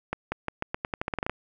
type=accelerating click train; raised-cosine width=0.5 ms; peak=-13 dBFS; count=14; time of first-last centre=0.13-1.296 s; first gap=190 ms; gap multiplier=0.86; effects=none